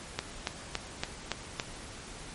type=click train; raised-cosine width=0.2 ms; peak=-12 dBFS; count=6; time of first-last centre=0.19-1.598 s; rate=3.55 Hz; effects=pink hiss -45 dBFS RMS until 2.34 s + MP3 48 kbps